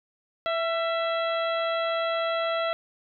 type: harmonic tone with a mistuned harmonic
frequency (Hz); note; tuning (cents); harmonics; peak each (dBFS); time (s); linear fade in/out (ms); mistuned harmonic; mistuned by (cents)
661; E5; +5; 1 / 2 / 3 / 4 / 5 / 6; -26 / -30 / -36 / -39 / -37 / -41; 0.46-2.73; 0; 2; +34
effects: none